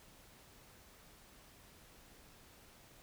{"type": "silence", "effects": ["pink hiss -61 dBFS RMS until 3.02 s"]}